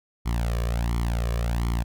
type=tone with flanger; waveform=sawtooth; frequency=58.2 Hz; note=A#1; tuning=2 cents flat; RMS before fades=-25 dBFS; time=0.25-1.84 s; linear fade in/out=20 ms; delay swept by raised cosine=0.92 to 1.76 ms; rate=1.4 Hz; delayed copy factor=+0.9; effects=none